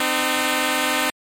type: tone pair together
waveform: 5% pulse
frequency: 257.7 / 304 Hz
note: C4 / D#4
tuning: -26 / -40 cents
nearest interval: minor third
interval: 286 cents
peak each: -10 dBFS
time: 0-1.1 s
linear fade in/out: 2 ms
effects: MP3 64 kbps